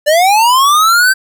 square linear sweep, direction up, 576 to 1568 Hz, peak -7 dBFS, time 0.06-1.14 s, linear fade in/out 20 ms, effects none

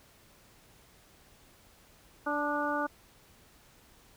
harmonic tone with a mistuned harmonic, 292.3 Hz, D4, 8 cents flat, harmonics 1 / 2 / 3 / 4 / 5, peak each -35 / -35 / -35 / -35 / -35 dBFS, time 2.26-2.87 s, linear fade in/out 10 ms, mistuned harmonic 4, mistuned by +26 cents, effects pink hiss -60 dBFS RMS until 4.16 s

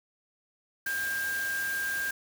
sine tone in noise, 1600 Hz, G6, 35 cents sharp, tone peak -29 dBFS, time 0.86-2.11 s, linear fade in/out 5 ms, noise white, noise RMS -39 dBFS, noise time 0.86-2.11 s, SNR +7 dB, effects none

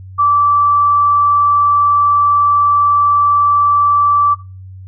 sine tone, 1162 Hz, D6, 19 cents flat, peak -8 dBFS, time 0.18-4.35 s, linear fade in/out 20 ms, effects noise-tail reverb RT60 0.3 s tail -18 dB re dry + added 94 Hz sine -30 dBFS peak until 4.87 s

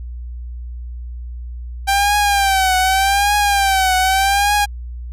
sawtooth tone with vibrato, 784 Hz, G5, in tune, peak -9 dBFS, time 1.87-4.66 s, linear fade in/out 20 ms, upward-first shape triangle, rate 0.84 Hz, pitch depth 100 cents each way, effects added 60 Hz sine -26 dBFS peak until 5.12 s + resampled to 32000 Hz

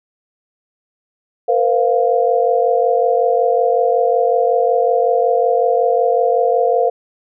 sine chord, Bb suspended second, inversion none, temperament equal with one note detuned, 466.2 / 511.6 / 698.5 Hz, Bb4 / C5 / F5, 0 / -39 / 0 cents, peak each -16 dBFS, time 1.48-6.9 s, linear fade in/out 10 ms, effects none

